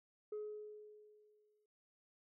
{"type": "tone with exponential decay", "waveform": "sine", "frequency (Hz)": 422.9, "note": "G#4", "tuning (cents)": 31, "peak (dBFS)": -38, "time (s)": [0.32, 1.66], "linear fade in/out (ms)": 5, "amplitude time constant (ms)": 290, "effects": ["tanh soft clip ceiling -39 dBFS"]}